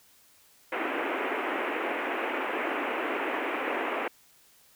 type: band-pass noise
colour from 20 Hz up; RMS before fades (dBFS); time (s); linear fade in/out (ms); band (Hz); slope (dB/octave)
pink; -31; 0.72-4.08; 5; 270 to 2700; 48
effects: white hiss -60 dBFS RMS until 4.75 s